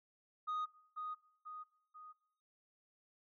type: tone with echo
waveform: sine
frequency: 1243 Hz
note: D#6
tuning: 2 cents flat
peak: -34 dBFS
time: 0.47-0.66 s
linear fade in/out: 20 ms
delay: 490 ms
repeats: 3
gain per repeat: -6 dB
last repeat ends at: 2.13 s
effects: noise-tail reverb RT60 0.7 s tail -20 dB re dry + tanh soft clip ceiling -35 dBFS